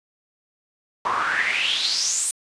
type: noise with band-pass filter sweep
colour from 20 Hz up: pink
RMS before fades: -23 dBFS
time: 1.05-2.31 s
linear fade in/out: 2 ms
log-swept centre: 980 to 9100 Hz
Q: 6.1
effects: resampled to 22050 Hz